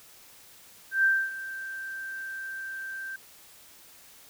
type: tone with ADSR envelope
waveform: sine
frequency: 1568 Hz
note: G6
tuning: in tune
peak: -18 dBFS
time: 0.91-3.16 s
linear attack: 130 ms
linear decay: 260 ms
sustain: -16 dB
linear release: 3 ms
effects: white hiss -53 dBFS RMS until 4.29 s